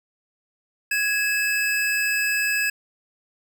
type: tone pair together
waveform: square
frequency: 1666 / 2604 Hz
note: G#6 / E7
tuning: +5 / -22 cents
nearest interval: minor sixth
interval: 773 cents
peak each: -24 dBFS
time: 0.91-2.7 s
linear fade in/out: 5 ms
effects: none